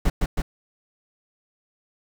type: noise with echo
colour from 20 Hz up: brown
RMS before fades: -19 dBFS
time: 0.05-0.1 s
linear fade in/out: 5 ms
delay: 160 ms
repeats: 2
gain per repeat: -2 dB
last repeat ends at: 0.42 s
effects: none

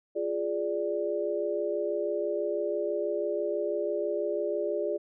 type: chord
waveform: sine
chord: D diminished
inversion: first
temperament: equal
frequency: 349.2 / 415.3 / 587.3 Hz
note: F4 / Ab4 / D5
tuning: 0 / 0 / 0 cents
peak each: -33 / -31 / -31 dBFS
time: 0.15-4.98 s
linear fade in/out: 20 ms
effects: none

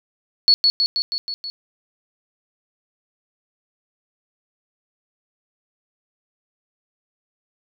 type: tone with echo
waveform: sine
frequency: 4397 Hz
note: C#8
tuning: 15 cents flat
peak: -9 dBFS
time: 0.48-0.54 s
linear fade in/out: 0 ms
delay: 160 ms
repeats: 6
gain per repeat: -3 dB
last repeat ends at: 1.5 s
effects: none

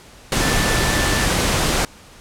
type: tone in noise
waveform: sine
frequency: 1763 Hz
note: A6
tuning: 3 cents sharp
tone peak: -25 dBFS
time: 0.41-1.26 s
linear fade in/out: 2 ms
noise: pink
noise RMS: -18 dBFS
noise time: 0.32-1.85 s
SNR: -10 dB
effects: pink hiss -44 dBFS RMS until 2.2 s + low-pass 10000 Hz 12 dB/octave

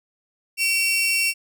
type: tone pair together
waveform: sawtooth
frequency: 2286 / 2718 Hz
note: D7 / F7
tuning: -47 / -48 cents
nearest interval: minor third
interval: 299 cents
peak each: -24 / -16 dBFS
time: 0.57-1.34 s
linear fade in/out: 50 ms
effects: none

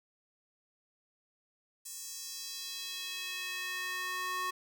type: tone with high-pass filter sweep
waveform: square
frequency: 366.9 Hz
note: F#4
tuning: 15 cents flat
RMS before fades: -39 dBFS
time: 1.85-4.51 s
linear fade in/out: 10 ms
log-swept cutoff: 7600 to 1100 Hz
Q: 1.8
effects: none

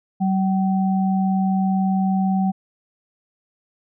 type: tone pair together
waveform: sine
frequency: 191 / 764 Hz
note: G3 / G5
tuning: -45 / -45 cents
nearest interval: 2 octaves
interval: 2400 cents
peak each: -17 / -25 dBFS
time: 0.2-2.52 s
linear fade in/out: 20 ms
effects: none

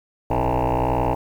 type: tone with frequency modulation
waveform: sine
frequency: 466.2 Hz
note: A#4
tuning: in tune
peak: -15 dBFS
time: 0.3-1.15 s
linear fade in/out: 10 ms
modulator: 61.4 Hz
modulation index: 7.7
effects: tanh soft clip ceiling -17 dBFS + 8-bit

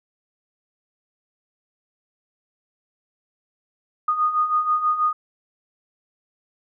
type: beating tone pair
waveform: sine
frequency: 1229 / 1235.2 Hz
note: D#6 / D#6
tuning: -22 / -13 cents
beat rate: 6.2 Hz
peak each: -25 / -19 dBFS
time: 4.08-5.13 s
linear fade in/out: 5 ms
effects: none

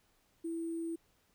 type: tone with sample-and-hold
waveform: sine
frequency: 331.4 Hz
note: E4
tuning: 9 cents sharp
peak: -35 dBFS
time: 0.44-0.96 s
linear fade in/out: 10 ms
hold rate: 8820 Hz
effects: pink hiss -72 dBFS RMS until 1.34 s

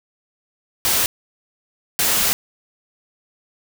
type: noise bursts at uneven times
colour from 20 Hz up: white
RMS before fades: -18 dBFS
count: 2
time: 0.85-1.06 / 1.99-2.33 s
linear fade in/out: 0 ms
effects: none

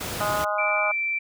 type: noise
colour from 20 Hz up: pink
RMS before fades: -30 dBFS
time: 0-0.45 s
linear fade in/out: 10 ms
type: harmonic tone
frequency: 207.4 Hz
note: G#3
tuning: 2 cents flat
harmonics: 3 / 4 / 5 / 6 / 7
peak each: -27 / -30 / -32 / -28 / -32 dBFS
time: 0.2-0.92 s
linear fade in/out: 10 ms
type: tone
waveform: sine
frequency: 2340 Hz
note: D7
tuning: 7 cents flat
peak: -23 dBFS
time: 0.58-1.19 s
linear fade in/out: 10 ms
effects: high-pass 80 Hz 12 dB/octave

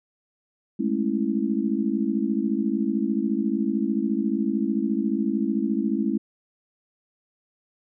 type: chord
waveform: sine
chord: A major seventh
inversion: third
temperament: just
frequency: 206.2 / 220 / 275 / 330 Hz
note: G#3 / A3 / C#4 / E4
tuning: -12 / 0 / -14 / +2 cents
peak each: -27 / -26 / -27 / -28 dBFS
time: 0.79-6.18 s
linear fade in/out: 10 ms
effects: none

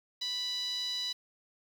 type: tone with band-pass filter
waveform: 10% pulse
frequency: 987.8 Hz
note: B5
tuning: in tune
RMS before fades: -35 dBFS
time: 0.21-1.13 s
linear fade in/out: 10 ms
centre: 4100 Hz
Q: 4.8
effects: 9-bit

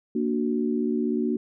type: chord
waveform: sine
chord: Bb augmented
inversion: none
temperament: equal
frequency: 233.1 / 293.7 / 370 Hz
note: Bb3 / D4 / F#4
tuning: 0 / 0 / 0 cents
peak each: -25 / -28 / -28 dBFS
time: 0.15-1.37 s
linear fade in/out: 5 ms
effects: none

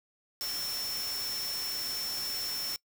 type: tone in noise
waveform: sine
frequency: 5400 Hz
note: E8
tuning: 41 cents sharp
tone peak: -34 dBFS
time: 0.41-2.76 s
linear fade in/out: 0 ms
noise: white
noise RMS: -39 dBFS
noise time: 0.41-2.76 s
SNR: +2 dB
effects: noise-tail reverb RT60 0.1 s tail -24 dB re dry

